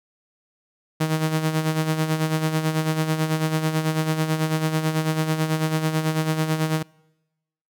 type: tone with tremolo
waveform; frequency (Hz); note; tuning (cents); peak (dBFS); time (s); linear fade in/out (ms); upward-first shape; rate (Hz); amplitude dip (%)
sawtooth; 157.5; D#3; +21; -14; 1-6.83; 10; sine; 9.1; 60
effects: noise-tail reverb RT60 1.0 s tail -26 dB re dry